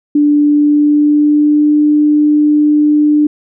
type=tone with pitch glide; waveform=sine; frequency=293.7 to 298.5 Hz; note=D4 to D4; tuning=0 to +28 cents; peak=-6 dBFS; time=0.15-3.27 s; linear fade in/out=5 ms; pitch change=+28 cents; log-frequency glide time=0.42-1.77 s; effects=none